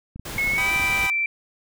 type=clicks; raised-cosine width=5 ms; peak=-24 dBFS; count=9; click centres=0.16 / 0.196 / 0.364 / 0.476 / 0.536 / 0.761 / 0.798 / 0.843 / 0.9 s
type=noise; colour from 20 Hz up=pink; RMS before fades=-33 dBFS; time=0.25-1.07 s; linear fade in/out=5 ms
type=tone with pitch glide; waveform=sine; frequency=2184 to 2341 Hz; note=C#7 to D7; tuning=-26 to -6 cents; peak=-20 dBFS; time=0.38-1.26 s; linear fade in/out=2 ms; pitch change=+120 cents; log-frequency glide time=0.51-0.71 s
type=chord; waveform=20% pulse; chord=G augmented; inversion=none; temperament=equal; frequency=784 / 987.8 / 1244.5 Hz; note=G5 / B5 / D#6; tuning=0 / 0 / 0 cents; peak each=-27 / -25 / -28 dBFS; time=0.58-1.1 s; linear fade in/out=0 ms
effects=none